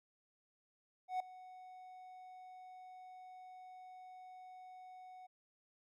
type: tone with ADSR envelope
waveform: triangle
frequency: 740 Hz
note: F#5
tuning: in tune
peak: -31 dBFS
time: 1.08-5.27 s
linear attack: 120 ms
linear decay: 4 ms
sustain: -19 dB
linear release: 13 ms
effects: none